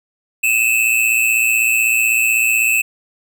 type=tone pair together; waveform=square; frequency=2538 / 2654 Hz; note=D#7 / E7; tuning=+34 / +11 cents; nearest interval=minor second; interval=77 cents; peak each=-18 / -15 dBFS; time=0.43-2.82 s; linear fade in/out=10 ms; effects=none